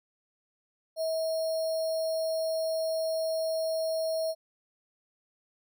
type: tone with sample-and-hold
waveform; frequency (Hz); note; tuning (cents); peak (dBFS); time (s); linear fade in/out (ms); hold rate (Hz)
sine; 644; E5; -41; -27; 0.96-4.35; 50; 4900
effects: none